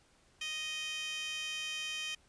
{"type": "tone with high-pass filter", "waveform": "15% pulse", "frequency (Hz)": 622.3, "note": "D#5", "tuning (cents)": 0, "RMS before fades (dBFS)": -39, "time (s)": [0.41, 2.15], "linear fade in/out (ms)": 5, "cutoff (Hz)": 3000, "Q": 3.3, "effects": ["pink hiss -67 dBFS RMS until 2.28 s", "resampled to 22050 Hz"]}